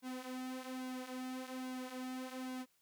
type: tone with flanger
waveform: sawtooth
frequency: 256.4 Hz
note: C4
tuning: 35 cents flat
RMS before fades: -44 dBFS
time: 0.02-2.66 s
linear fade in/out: 50 ms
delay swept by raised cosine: 1.6 to 6 ms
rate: 1.2 Hz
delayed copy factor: -0.7
effects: white hiss -75 dBFS RMS until 2.81 s